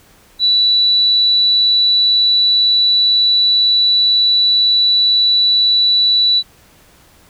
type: tone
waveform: sine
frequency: 3951 Hz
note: B7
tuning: in tune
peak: -9 dBFS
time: 0.39-6.43 s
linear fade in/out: 50 ms
effects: pink hiss -48 dBFS RMS until 7.29 s